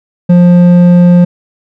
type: tone with hard clipping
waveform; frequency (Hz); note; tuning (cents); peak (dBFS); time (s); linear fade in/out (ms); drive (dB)
sine; 176.2; F3; +16; -3; 0.29-1.25; 10; 6
effects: none